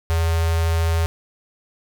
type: tone with notch filter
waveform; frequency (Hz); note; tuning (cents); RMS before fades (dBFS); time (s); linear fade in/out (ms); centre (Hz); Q
square; 82.41; E2; 0; -19; 0.1-1.06; 0; 250; 1.6
effects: none